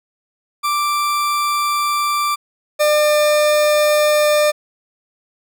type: tone pair in turn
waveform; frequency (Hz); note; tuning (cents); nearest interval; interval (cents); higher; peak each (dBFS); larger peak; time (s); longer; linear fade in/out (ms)
40% pulse; 1174.7 / 599.7; D6 / D5; 0 / +36; octave; 1164; first; -15 / -11; second; 0.63-2.36 / 2.79-4.52; neither; 20
effects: none